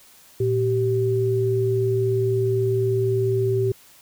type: tone pair together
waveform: sine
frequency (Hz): 115.48 / 386.4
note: A#2 / G4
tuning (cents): -16 / -25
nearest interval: octave + major sixth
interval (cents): 2091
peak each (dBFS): -22 / -20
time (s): 0.4-3.72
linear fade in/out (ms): 5
effects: white hiss -51 dBFS RMS until 4.01 s